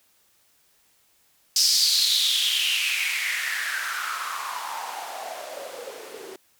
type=noise with band-pass filter sweep; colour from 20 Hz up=blue; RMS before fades=-26 dBFS; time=1.56-6.36 s; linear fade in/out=2 ms; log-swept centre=5300 to 380 Hz; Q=5.7; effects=white hiss -63 dBFS RMS until 6.59 s